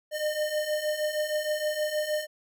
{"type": "beating tone pair", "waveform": "square", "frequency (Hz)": [603, 609.4], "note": ["D5", "D#5"], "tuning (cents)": [46, -36], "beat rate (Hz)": 6.4, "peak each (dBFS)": [-33, -29], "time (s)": [0.11, 2.27], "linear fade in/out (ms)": 50, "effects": []}